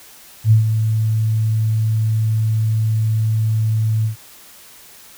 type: tone with ADSR envelope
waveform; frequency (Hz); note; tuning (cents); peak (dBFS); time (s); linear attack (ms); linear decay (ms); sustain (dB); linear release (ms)
sine; 110; A2; 0; -6; 0.44-4.16; 73; 120; -8; 110
effects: white hiss -43 dBFS RMS until 5.17 s